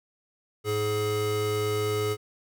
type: tone pair together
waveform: square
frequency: 106.65 / 422.2 Hz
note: G#2 / G#4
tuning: +46 / +29 cents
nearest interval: 2 octaves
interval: 2383 cents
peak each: -31 / -27 dBFS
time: 0.64-2.17 s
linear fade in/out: 50 ms
effects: none